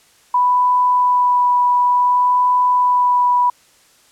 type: tone with vibrato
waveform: sine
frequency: 987.8 Hz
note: B5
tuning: in tune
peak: -11 dBFS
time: 0.34-3.5 s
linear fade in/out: 5 ms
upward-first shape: sine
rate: 0.56 Hz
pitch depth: 10 cents each way
effects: white hiss -52 dBFS RMS until 4.11 s + low-pass 10000 Hz 12 dB/octave